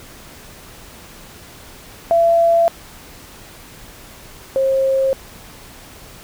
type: tone pair in turn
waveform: sine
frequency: 674 / 535 Hz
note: E5 / C5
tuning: +38 / +38 cents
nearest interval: major third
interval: 400 cents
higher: first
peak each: -10 / -13 dBFS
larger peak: first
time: 2.11-2.68 / 4.56-5.13 s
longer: neither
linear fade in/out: 0 ms
effects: pink hiss -40 dBFS RMS until 6.23 s